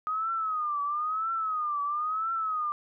sine tone with vibrato, 1244.5 Hz, D#6, in tune, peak -27 dBFS, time 0.07-2.72 s, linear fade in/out 0 ms, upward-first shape triangle, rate 1 Hz, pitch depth 150 cents each way, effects none

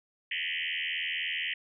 sine tone with frequency modulation, 2489 Hz, D#7, in tune, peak -30 dBFS, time 0.31-1.54 s, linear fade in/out 5 ms, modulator 83.7 Hz, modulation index 7.7, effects none

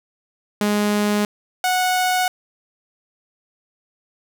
sawtooth tone pair in turn, 207.7 / 735.7 Hz, G#3 / F#5, 0 / -10 cents, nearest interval octave + minor seventh, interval 2190 cents, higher second, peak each -13 dBFS, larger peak neither, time 0.61-1.25 / 1.64-2.28 s, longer neither, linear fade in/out 2 ms, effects none

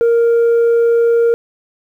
sine tone, 466.2 Hz, A#4, in tune, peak -6 dBFS, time 0.01-1.34 s, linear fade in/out 0 ms, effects tanh soft clip ceiling -8 dBFS + 8-bit

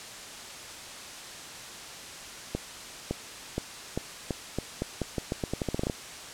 accelerating click train, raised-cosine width 2 ms, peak -15 dBFS, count 19, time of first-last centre 2.55-5.898 s, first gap 560 ms, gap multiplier 0.84, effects white hiss -42 dBFS RMS until 6.33 s + low-pass 8000 Hz 12 dB/octave

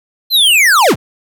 square linear sweep, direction down, 4203 to 38.89 Hz, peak -7 dBFS, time 0.3-0.96 s, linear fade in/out 50 ms, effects none

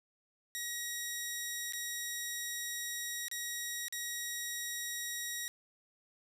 10% pulse tone with dropouts, 1900 Hz, A#6, 33 cents sharp, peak -28 dBFS, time 0.55-5.48 s, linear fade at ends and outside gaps 0 ms, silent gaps 1.724-1.734 / 3.283-3.314 / 3.883-3.925 s, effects 11-bit

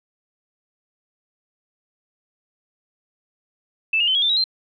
sine tone with pitch steps, 2637 / 2843 / 3064 / 3303 / 3561 / 3839 / 4138 Hz, E7 / F7 / G7 / G#7 / A7 / B7 / C8, 0 / +30 / -40 / -10 / +20 / -50 / -20 cents, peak -16 dBFS, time 3.93-4.441 s, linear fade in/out 5 ms, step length 73 ms, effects none

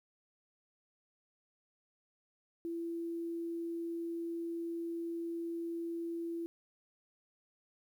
sine tone with quantisation, 336.2 Hz, E4, 34 cents sharp, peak -36 dBFS, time 2.65-6.46 s, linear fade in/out 0 ms, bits 11, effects none

